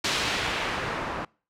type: noise with low-pass filter sweep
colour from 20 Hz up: white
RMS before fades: -29 dBFS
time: 0.04-1.25 s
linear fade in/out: 5 ms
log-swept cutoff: 4600 to 1100 Hz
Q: 0.89
effects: noise-tail reverb RT60 0.4 s tail -26 dB re dry